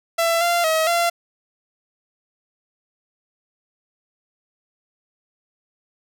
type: tone with pitch steps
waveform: sawtooth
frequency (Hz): 669 / 691 / 638 / 686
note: E5 / F5 / D#5 / F5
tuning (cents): +25 / -19 / +43 / -31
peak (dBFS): -13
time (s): 0.18-1.1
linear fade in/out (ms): 10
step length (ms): 230
effects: none